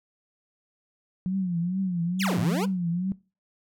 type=tone with vibrato; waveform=sine; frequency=180.2 Hz; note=F#3; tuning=45 cents flat; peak=-24 dBFS; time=1.26-3.12 s; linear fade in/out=0 ms; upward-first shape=triangle; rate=2.3 Hz; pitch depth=140 cents each way
type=exponential two-way sweep; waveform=25% pulse; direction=down then up; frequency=3729 to 96.3 to 535 Hz; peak=-23 dBFS; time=2.19-2.66 s; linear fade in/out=20 ms; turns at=2.39 s
effects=noise-tail reverb RT60 0.3 s tail -20 dB re dry